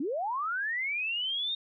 sine linear sweep, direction up, 246.9 to 3711 Hz, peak -29 dBFS, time 0-1.55 s, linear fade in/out 5 ms, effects none

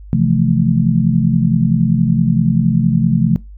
sine chord, F major seventh, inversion second, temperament equal with one note detuned, 130.81 / 164.81 / 175.42 / 220 Hz, C3 / E3 / F3 / A3, 0 / 0 / +8 / 0 cents, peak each -16 dBFS, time 0.13-3.36 s, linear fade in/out 0 ms, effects noise-tail reverb RT60 0.2 s tail -21 dB re dry + added 50 Hz sine -32 dBFS peak until 3.57 s

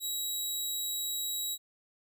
15% pulse tone, 3866 Hz, B7, 38 cents flat, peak -25 dBFS, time 0-1.58 s, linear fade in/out 50 ms, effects none

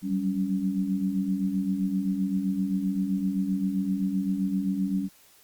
sine tone cluster, 186.3 / 194 / 280.6 Hz, F#3 / G3 / C#4, +12 / -18 / +21 cents, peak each -32 / -26 / -30 dBFS, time 0.02-5.09 s, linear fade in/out 50 ms, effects white hiss -57 dBFS RMS until 5.43 s + Opus 48 kbps

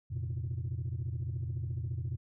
sine chord, F suspended fourth, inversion none, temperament equal, 87.31 / 116.54 / 130.81 Hz, F2 / Bb2 / C3, 0 / 0 / 0 cents, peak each -36 / -35 / -37 dBFS, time 0.1-2.17 s, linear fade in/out 20 ms, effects tanh soft clip ceiling -29 dBFS

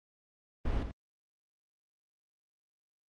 brown noise with echo, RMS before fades -31 dBFS, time 0.65-0.83 s, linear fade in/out 5 ms, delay 84 ms, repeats 1, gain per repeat -7 dB, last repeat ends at 0.914 s, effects low-pass 4000 Hz 12 dB/octave + Opus 32 kbps

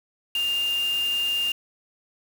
sine tone in noise, 2805 Hz, F7, 7 cents sharp, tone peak -22 dBFS, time 0.35-1.52 s, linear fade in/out 2 ms, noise white, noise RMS -38 dBFS, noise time 0.35-1.52 s, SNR +13 dB, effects none

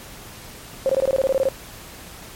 sine tone bursts, 534 Hz, C5, 35 cents sharp, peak -15 dBFS, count 12, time 0.86-1.487 s, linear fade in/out 0 ms, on 33 ms, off 21 ms, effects pink hiss -40 dBFS RMS until 2.35 s + MP3 64 kbps

